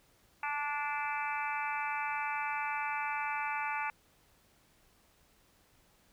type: harmonic tone with a mistuned harmonic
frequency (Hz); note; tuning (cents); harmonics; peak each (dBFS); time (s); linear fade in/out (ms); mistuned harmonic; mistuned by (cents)
291.5; D4; -13; 3 / 4 / 5 / 6 / 7 / 8 / 9; -36 / -41 / -40 / -45 / -44 / -41 / -43; 0.43-3.9; 2; 7; +17
effects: pink hiss -67 dBFS RMS until 6.12 s